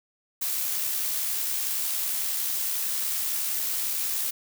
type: noise with amplitude modulation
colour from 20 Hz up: blue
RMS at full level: -27 dBFS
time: 0.41-4.31 s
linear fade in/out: 10 ms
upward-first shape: sine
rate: 70.9 Hz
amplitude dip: 25%
effects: none